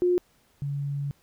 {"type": "tone pair in turn", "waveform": "sine", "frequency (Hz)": [357.1, 141.72], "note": ["F4", "C#3"], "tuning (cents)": [39, 39], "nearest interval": "octave + major third", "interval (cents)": 1600, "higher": "first", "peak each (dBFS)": [-19, -27], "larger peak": "first", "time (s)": [[0.02, 0.18], [0.62, 1.11]], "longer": "second", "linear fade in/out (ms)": 0, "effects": ["pink hiss -64 dBFS RMS until 1.22 s"]}